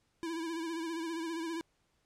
square tone with vibrato, 329.6 Hz, E4, in tune, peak -36 dBFS, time 0.23-1.61 s, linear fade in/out 0 ms, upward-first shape sine, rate 15 Hz, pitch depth 57 cents each way, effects pink hiss -75 dBFS RMS until 2.05 s + low-pass 9000 Hz 12 dB/octave

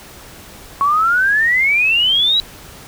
sine exponential sweep, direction up, 1100 to 3951 Hz, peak -11 dBFS, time 0.81-2.4 s, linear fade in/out 0 ms, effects pink hiss -38 dBFS RMS until 2.87 s

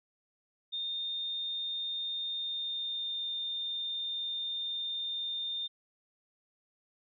sine tone with pitch glide, 3644 to 3621 Hz, A#7 to A7, -40 to +49 cents, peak -33 dBFS, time 0.72-5.68 s, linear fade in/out 20 ms, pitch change -11 cents, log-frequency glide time 2.34-3.26 s, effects none

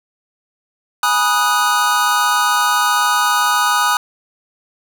square chord, G# minor seventh, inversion none, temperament equal with one note detuned, 830.6 / 971.9 / 1244.5 / 1480 Hz, G#5 / B5 / D#6 / F#6, 0 / -28 / 0 / 0 cents, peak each -22 / -20 / -17 / -20 dBFS, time 1.03-3.97 s, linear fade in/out 2 ms, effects none

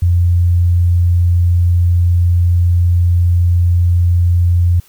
sine tone, 87.31 Hz, F2, in tune, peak -8 dBFS, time 0.02-4.8 s, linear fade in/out 5 ms, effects white hiss -48 dBFS RMS until 4.88 s

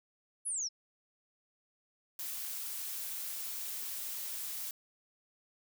sine exponential sweep, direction down, 11000 to 5160 Hz, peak -33 dBFS, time 0.45-0.69 s, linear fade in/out 20 ms
blue noise, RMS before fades -40 dBFS, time 2.19-4.71 s, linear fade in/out 2 ms
effects none

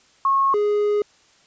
sine / triangle tone pair in turn, 1090 / 415.3 Hz, C#6 / G#4, -29 / 0 cents, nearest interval octave + perfect fourth, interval 1671 cents, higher first, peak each -15 / -15 dBFS, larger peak neither, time 0.25-0.54 / 0.54-1.02 s, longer second, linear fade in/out 2 ms, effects white hiss -56 dBFS RMS until 1.46 s + resampled to 16000 Hz

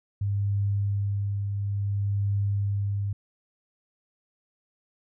sine tone with tremolo, 100.6 Hz, G2, 45 cents sharp, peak -22 dBFS, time 0.21-3.13 s, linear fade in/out 5 ms, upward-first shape triangle, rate 0.58 Hz, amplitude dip 40%, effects none

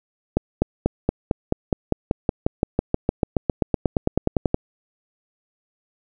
accelerating click train, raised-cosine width 2 ms, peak -4 dBFS, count 28, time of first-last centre 0.37-4.544 s, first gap 250 ms, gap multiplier 0.96, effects none

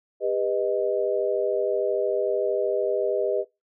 sine chord, G augmented, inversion none, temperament equal with one note detuned, 400.7 / 493.9 / 622.3 Hz, G4 / B4 / D#5, +38 / 0 / 0 cents, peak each -26 dBFS, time 0.2-3.45 s, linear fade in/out 50 ms, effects noise-tail reverb RT60 0.2 s tail -20 dB re dry

